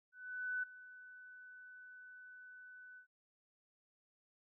sine tone with ADSR envelope, 1498 Hz, F#6, 21 cents sharp, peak -35 dBFS, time 0.12-3.07 s, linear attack 510 ms, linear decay 10 ms, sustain -18 dB, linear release 97 ms, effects none

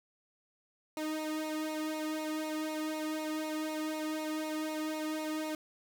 sawtooth tone with flanger, 310.3 Hz, D#4, 5 cents flat, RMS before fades -36 dBFS, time 0.97-5.55 s, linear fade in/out 2 ms, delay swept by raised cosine 0.6 to 1.36 ms, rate 4 Hz, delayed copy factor -0.95, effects none

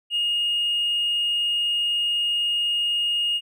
triangle tone with hard clipping, 2854 Hz, F7, 37 cents sharp, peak -20 dBFS, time 0.1-3.41 s, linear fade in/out 50 ms, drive 2 dB, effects none

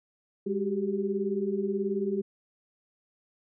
sine tone cluster, 203 / 380.6 / 399.1 Hz, G#3 / F#4 / G4, -39 / +49 / +31 cents, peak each -31 dBFS, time 0.46-2.22 s, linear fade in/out 10 ms, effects none

